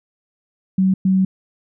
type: tone bursts at uneven times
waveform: sine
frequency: 189.2 Hz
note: F#3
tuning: 39 cents sharp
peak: -12 dBFS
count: 2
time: 0.78-0.94 / 1.05-1.25 s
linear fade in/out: 5 ms
effects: none